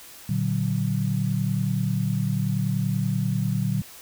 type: chord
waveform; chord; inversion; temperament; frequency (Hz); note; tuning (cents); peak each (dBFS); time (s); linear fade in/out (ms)
sine; Bb augmented; none; equal with one note detuned; 116.54 / 146.83 / 187.58; Bb2 / D3 / F#3; 0 / 0 / +24; -26; 0.29-3.82; 5
effects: white hiss -45 dBFS RMS until 4.01 s